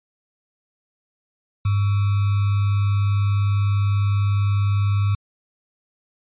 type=tone with sample-and-hold; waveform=sine; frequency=100.6 Hz; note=G2; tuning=45 cents sharp; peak=-16 dBFS; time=1.65-5.15 s; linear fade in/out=5 ms; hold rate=1225 Hz; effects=resampled to 8000 Hz